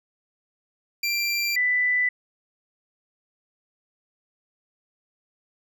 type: tone pair in turn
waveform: 25% pulse / sine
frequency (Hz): 2364 / 1987.9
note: D7 / B6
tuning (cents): +11 / +11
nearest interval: minor third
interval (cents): 300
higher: first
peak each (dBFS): -19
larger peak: neither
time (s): 1.03-1.56 / 1.56-2.09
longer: neither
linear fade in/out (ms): 5
effects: none